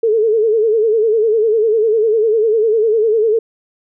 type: tone with vibrato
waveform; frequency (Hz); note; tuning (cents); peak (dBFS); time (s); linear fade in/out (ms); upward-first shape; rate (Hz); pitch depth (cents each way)
sine; 440; A4; 0; -10; 0.03-3.39; 5; sine; 10; 90
effects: none